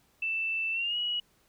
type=tone with pitch glide; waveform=sine; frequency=2657 to 2914 Hz; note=E7 to F#7; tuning=+13 to -27 cents; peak=-28 dBFS; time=0.22-1.2 s; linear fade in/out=5 ms; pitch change=+160 cents; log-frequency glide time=0.72-0.97 s; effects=pink hiss -67 dBFS RMS until 1.48 s